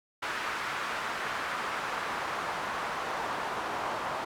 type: noise with band-pass filter sweep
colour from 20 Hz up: pink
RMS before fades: -34 dBFS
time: 0.22-4.25 s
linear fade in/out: 10 ms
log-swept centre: 1500 to 920 Hz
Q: 1.4
effects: none